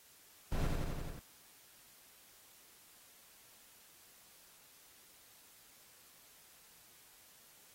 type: noise with echo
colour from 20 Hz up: brown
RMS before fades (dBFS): -35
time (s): 0.52-0.67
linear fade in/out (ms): 2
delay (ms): 87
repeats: 6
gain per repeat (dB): -2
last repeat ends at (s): 1.192
effects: white hiss -62 dBFS RMS until 7.74 s + AAC 48 kbps